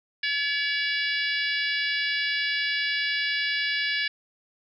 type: harmonic tone with a mistuned harmonic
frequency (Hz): 570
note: C#5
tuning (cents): +48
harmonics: 3 / 4 / 5 / 6 / 7 / 8 / 9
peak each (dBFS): -28 / -30 / -32 / -34 / -35 / -36 / -37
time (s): 0.23-4.08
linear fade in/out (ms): 5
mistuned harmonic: 8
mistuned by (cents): +36
effects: none